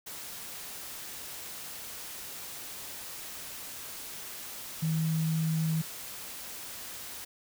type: tone in noise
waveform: sine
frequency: 160 Hz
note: D#3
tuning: 49 cents sharp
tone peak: -26 dBFS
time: 4.82-5.82 s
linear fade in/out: 10 ms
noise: white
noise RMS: -42 dBFS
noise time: 0.06-7.25 s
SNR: +13 dB
effects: none